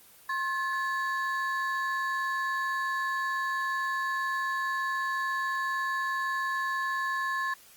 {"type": "ring-modulated tone", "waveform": "triangle", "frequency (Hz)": 1396.9, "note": "F6", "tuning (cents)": 0, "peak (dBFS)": -23, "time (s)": [0.29, 7.54], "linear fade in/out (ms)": 5, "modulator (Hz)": 329, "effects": ["white hiss -55 dBFS RMS until 7.76 s", "Opus 24 kbps"]}